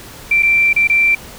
sine tone with dropouts, 2349 Hz, D7, in tune, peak -9 dBFS, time 0.31-1.15 s, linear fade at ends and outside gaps 5 ms, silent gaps 0.425-0.43 / 0.731-0.762 / 0.874-0.897 s, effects pink hiss -35 dBFS RMS until 1.38 s

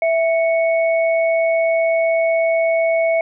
sine tone pair together, 659.3 / 2216 Hz, E5 / C#7, 0 / -1 cents, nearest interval octave + major sixth, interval 2099 cents, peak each -14 / -23 dBFS, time 0.02-3.21 s, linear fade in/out 2 ms, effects none

